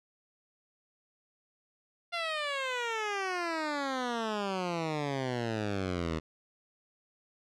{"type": "exponential sweep", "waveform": "10% pulse", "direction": "down", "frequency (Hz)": [698, 77.78], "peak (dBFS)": -23, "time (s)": [2.12, 6.2], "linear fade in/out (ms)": 20, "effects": ["low-pass 5000 Hz 12 dB/octave"]}